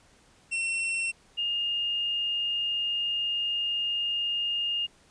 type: tone pair in turn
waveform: 45% pulse / sine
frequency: 2709 / 2831 Hz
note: E7 / F7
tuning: +47 / +23 cents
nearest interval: minor second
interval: 76 cents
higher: second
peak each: -27 / -26 dBFS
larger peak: second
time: 0.51-1.12 / 1.37-4.87 s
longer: second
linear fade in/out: 20 ms
effects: pink hiss -60 dBFS RMS until 5.1 s + resampled to 22050 Hz